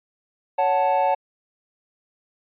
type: chord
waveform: triangle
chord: F# minor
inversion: second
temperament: equal with one note detuned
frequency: 558.5 / 740 / 880 Hz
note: C#5 / F#5 / A5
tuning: +13 / 0 / 0 cents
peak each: -21 / -20 / -19 dBFS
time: 0.58-1.15 s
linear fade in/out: 10 ms
effects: resampled to 8000 Hz